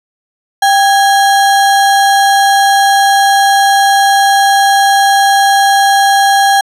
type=tone with sample-and-hold; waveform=sine; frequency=790 Hz; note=G5; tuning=13 cents sharp; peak=-5 dBFS; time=0.62-6.61 s; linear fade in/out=5 ms; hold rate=2450 Hz; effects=low-pass 11000 Hz 12 dB/octave